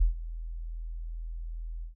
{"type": "tone with ADSR envelope", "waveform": "sine", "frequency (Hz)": 41.2, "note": "E1", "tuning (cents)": 0, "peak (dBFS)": -17, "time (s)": [0, 1.95], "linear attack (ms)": 14, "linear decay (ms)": 120, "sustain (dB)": -17, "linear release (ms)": 120, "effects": []}